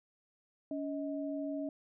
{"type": "tone pair together", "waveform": "sine", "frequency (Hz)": [283.1, 630.4], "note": ["C#4", "D#5"], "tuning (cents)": [37, 23], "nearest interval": "octave + major second", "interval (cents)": 1386, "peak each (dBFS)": [-36, -40], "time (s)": [0.71, 1.69], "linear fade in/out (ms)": 2, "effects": []}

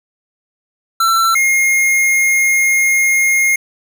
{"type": "tone pair in turn", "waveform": "square", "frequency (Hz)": [1344, 2139], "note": ["E6", "C7"], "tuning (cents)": [33, 38], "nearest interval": "minor sixth", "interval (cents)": 805, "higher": "second", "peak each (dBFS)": -11, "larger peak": "neither", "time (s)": [[1, 1.35], [1.35, 3.56]], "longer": "second", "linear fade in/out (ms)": 5, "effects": []}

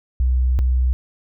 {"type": "tone pair in turn", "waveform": "sine", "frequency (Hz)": [63.1, 63.1], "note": ["B1", "B1"], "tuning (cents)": [38, 38], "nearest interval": "unison", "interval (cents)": 0, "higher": "neither", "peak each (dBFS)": -14, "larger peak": "neither", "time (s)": [[0.2, 0.59], [0.59, 0.93]], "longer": "first", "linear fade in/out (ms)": 0, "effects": []}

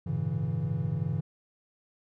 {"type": "tone cluster", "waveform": "triangle", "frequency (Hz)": [97.9, 111.5, 121.8, 140.5, 163.4], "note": ["G2", "A2", "B2", "C#3", "E3"], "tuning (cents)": [-2, 23, -24, 24, -15], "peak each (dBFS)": [-34, -34, -37, -30, -30], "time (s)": [0.06, 1.21], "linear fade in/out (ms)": 10, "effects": []}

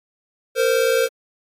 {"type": "tone pair together", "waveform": "square", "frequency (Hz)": [461.1, 520.3], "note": ["A#4", "C5"], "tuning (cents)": [-19, -10], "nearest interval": "major second", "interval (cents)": 209, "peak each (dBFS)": -19, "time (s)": [0.55, 1.09], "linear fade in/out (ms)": 50, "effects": ["AAC 48 kbps"]}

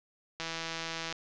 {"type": "click train", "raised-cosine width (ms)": 0.2, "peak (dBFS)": -19, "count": 120, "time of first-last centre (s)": [0.4, 1.126], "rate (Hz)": 164, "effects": ["resampled to 16000 Hz", "9-bit"]}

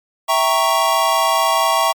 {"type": "chord", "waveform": "square", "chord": "E diminished seventh", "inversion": "none", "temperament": "equal", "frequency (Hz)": [659.3, 784, 932.3, 1108.7], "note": ["E5", "G5", "Bb5", "Db6"], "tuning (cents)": [0, 0, 0, 0], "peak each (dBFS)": [-20, -22, -20, -18], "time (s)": [0.28, 1.93], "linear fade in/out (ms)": 20, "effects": ["MP3 96 kbps"]}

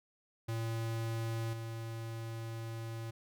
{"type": "tone with level steps", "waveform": "square", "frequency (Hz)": 113.8, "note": "A#2", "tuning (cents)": -41, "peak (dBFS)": [-35, -40], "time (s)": [0.48, 3.11], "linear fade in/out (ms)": 10, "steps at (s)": 1.53, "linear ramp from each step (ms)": 2, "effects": []}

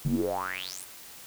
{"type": "tone with band-pass filter sweep", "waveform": "square", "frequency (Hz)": 46.25, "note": "F#1", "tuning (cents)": 0, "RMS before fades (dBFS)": -31, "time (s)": [0.05, 0.85], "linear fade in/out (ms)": 0, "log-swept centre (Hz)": [150, 11000], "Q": 9.7, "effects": ["white hiss -47 dBFS RMS until 1.26 s"]}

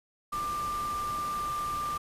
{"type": "tone in noise", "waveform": "sine", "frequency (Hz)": 1189, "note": "D6", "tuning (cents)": 21, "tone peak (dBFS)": -30, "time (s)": [0.32, 1.98], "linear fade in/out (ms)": 10, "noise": "pink", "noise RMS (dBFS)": -42, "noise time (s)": [0.32, 1.98], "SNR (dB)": 9, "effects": ["resampled to 32000 Hz"]}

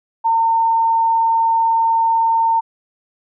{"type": "tone", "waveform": "sine", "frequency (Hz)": 909, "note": "A#5", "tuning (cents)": -44, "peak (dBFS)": -12, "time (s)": [0.24, 2.61], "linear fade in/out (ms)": 20, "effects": []}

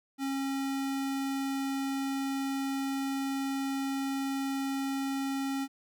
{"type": "tone", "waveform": "square", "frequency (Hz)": 272.1, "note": "C#4", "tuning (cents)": -32, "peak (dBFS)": -31, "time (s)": [0.18, 5.68], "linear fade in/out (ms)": 50, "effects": []}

